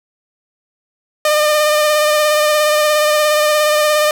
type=tone with vibrato; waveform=sawtooth; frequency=604 Hz; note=D5; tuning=48 cents sharp; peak=-7 dBFS; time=1.25-4.11 s; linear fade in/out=2 ms; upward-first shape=sine; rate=17 Hz; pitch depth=21 cents each way; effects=none